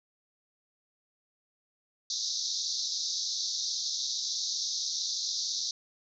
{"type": "band-pass noise", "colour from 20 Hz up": "white", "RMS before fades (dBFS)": -33, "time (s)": [2.1, 5.71], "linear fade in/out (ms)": 2, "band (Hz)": [3700, 6300], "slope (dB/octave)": 96, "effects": []}